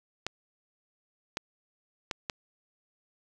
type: clicks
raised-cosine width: 0.2 ms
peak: -14 dBFS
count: 4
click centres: 0.266 / 1.371 / 2.112 / 2.298 s
effects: none